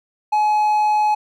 triangle tone, 847 Hz, G#5, 34 cents sharp, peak -12 dBFS, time 0.32-1.15 s, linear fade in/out 10 ms, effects none

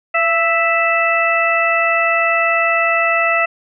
harmonic tone with a mistuned harmonic, 659.3 Hz, E5, in tune, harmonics 1 / 2 / 3 / 4, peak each -18 / -18 / -18 / -18 dBFS, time 0.14-3.46 s, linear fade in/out 10 ms, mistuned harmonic 1, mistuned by +37 cents, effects none

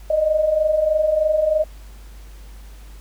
sine tone pair together, 599.1 / 622.3 Hz, D5 / D#5, +34 / 0 cents, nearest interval minor second, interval 66 cents, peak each -22 / -16 dBFS, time 0.1-1.64 s, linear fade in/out 5 ms, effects added 50 Hz sine -37 dBFS peak until 3 s + pink hiss -50 dBFS RMS until 3 s

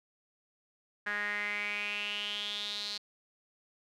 sawtooth tone with band-pass filter sweep, 206.4 Hz, G#3, 10 cents flat, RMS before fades -36 dBFS, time 1.06-2.98 s, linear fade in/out 10 ms, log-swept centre 1700 to 4300 Hz, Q 6.7, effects none

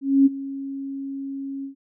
sine tone with ADSR envelope, 273.8 Hz, C#4, 21 cents flat, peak -10 dBFS, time 0.01-1.75 s, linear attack 250 ms, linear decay 23 ms, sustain -18 dB, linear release 110 ms, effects none

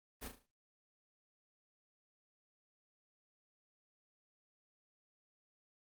pink noise with echo, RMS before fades -45 dBFS, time 0.21-0.29 s, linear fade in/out 20 ms, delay 36 ms, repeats 5, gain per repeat -7 dB, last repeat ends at 0.47 s, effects Opus 32 kbps

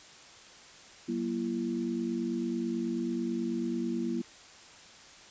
sine tone cluster, 188 / 237.2 / 337.1 Hz, F#3 / A#3 / E4, +28 / +30 / +39 cents, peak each -37 / -32 / -34 dBFS, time 1.08-4.22 s, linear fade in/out 10 ms, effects white hiss -52 dBFS RMS until 5.3 s + resampled to 16000 Hz

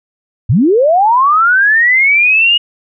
sine linear sweep, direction up, 87.8 to 2895 Hz, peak -6 dBFS, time 0.49-2.58 s, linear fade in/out 10 ms, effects none

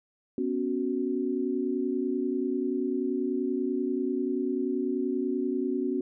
sine chord, B suspended second, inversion none, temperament equal, 246.9 / 277.2 / 370 Hz, B3 / C#4 / F#4, 0 / 0 / 0 cents, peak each -31 / -30 / -30 dBFS, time 0.38-6.01 s, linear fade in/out 2 ms, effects none

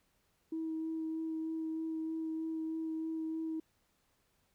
sine tone with vibrato, 320.7 Hz, E4, 48 cents flat, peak -34 dBFS, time 0.52-3.6 s, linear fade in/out 5 ms, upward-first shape sine, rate 3.2 Hz, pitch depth 11 cents each way, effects tanh soft clip ceiling -30 dBFS + pink hiss -75 dBFS RMS until 4.54 s

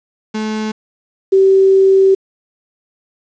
35% pulse / sine tone pair in turn, 216.3 / 385.4 Hz, A3 / G4, -29 / -29 cents, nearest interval minor seventh, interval 1000 cents, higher second, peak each -16 / -6 dBFS, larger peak second, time 0.34-0.72 / 1.32-2.15 s, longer second, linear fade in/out 10 ms, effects resampled to 16000 Hz + 7-bit

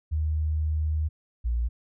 sine tone pair in turn, 77.4 / 58.82 Hz, D#2 / A#1, -9 / +16 cents, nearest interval perfect fourth, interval 475 cents, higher first, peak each -23 dBFS, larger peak neither, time 0.11-1.09 / 1.44-1.69 s, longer first, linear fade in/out 20 ms, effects none

